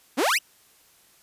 sawtooth exponential sweep, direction up, 220 to 3136 Hz, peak -16 dBFS, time 0.17-0.39 s, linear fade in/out 20 ms, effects white hiss -58 dBFS RMS until 1.22 s + resampled to 32000 Hz

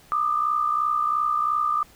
sine tone pair together, 1197.1 / 1260 Hz, D6 / D#6, +33 / +21 cents, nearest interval minor second, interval 88 cents, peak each -21 / -27 dBFS, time 0.12-1.83 s, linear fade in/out 0 ms, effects pink hiss -53 dBFS RMS until 1.95 s

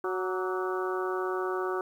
harmonic tone with a mistuned harmonic, 185 Hz, F#3, in tune, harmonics 2 / 3 / 4 / 5 / 6 / 7 / 8, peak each -30 / -41 / -39 / -40 / -37 / -39 / -40 dBFS, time 0.04-1.81 s, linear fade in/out 2 ms, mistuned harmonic 6, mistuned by +58 cents, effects 10-bit

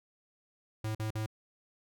square tone bursts, 109 Hz, A2, 16 cents flat, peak -33 dBFS, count 3, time 0.84-1.262 s, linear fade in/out 5 ms, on 110 ms, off 46 ms, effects none

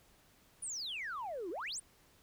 sine exponential two-way sweep, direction down then up, 9956 to 320 to 9956 Hz, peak -37 dBFS, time 0.62-1.8 s, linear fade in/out 10 ms, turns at 1.5 s, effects tanh soft clip ceiling -35 dBFS + pink hiss -66 dBFS RMS until 2.22 s

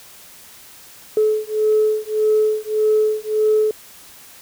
sine beating tone pair, 429.3 / 431 Hz, A4 / A4, -43 / -36 cents, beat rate 1.7 Hz, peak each -17 dBFS, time 1.17-3.71 s, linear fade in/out 2 ms, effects tanh soft clip ceiling -7 dBFS + white hiss -43 dBFS RMS until 4.41 s

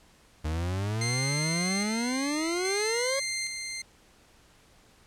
40% pulse exponential sweep, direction up, 75.3 to 558 Hz, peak -27 dBFS, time 0.44-3.2 s, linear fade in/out 10 ms
15% pulse tone with tremolo, 2093 Hz, C7, in tune, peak -23 dBFS, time 1.01-3.82 s, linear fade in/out 5 ms, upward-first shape square, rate 0.61 Hz, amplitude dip 40%
effects pink hiss -59 dBFS RMS until 5.06 s + low-pass 10000 Hz 12 dB/octave

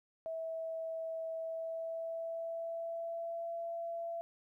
sine tone with pitch glide, 651 to 674.3 Hz, E5 to E5, -22 to +39 cents, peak -37 dBFS, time 0.26-4.21 s, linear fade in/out 0 ms, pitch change +61 cents, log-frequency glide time 1.36-3.53 s, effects 13-bit

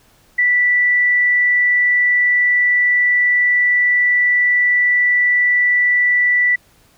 sine tone, 1967 Hz, B6, 7 cents flat, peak -11 dBFS, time 0.38-6.56 s, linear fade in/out 10 ms, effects pink hiss -53 dBFS RMS until 6.97 s

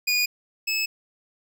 25% pulse tone pair in turn, 2454 / 2600 Hz, D#7 / E7, -25 / -24 cents, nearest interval minor second, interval 101 cents, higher second, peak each -16 / -19 dBFS, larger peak first, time 0.07-0.26 / 0.67-0.86 s, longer neither, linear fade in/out 10 ms, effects none

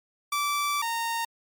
sawtooth tone pair in turn, 1162 / 922.3 Hz, D6 / A#5, -19 / -19 cents, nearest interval major third, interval 400 cents, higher first, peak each -21 / -23 dBFS, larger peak first, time 0.32-0.82 / 0.82-1.25 s, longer first, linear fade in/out 5 ms, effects MP3 96 kbps

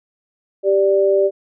sine tone pair together, 392 / 587.3 Hz, G4 / D5, 0 / 0 cents, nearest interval perfect fifth, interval 700 cents, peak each -14 / -15 dBFS, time 0.63-1.31 s, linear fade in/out 50 ms, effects none

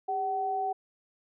sine tone pair together, 401.8 / 758.5 Hz, G4 / F#5, +43 / +43 cents, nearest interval major seventh, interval 1100 cents, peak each -36 / -28 dBFS, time 0.08-0.73 s, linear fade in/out 10 ms, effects none

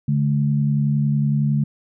sine tone pair together, 144.1 / 215 Hz, D3 / A3, -33 / -40 cents, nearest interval perfect fifth, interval 693 cents, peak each -17 / -22 dBFS, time 0.08-1.64 s, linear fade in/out 5 ms, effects none

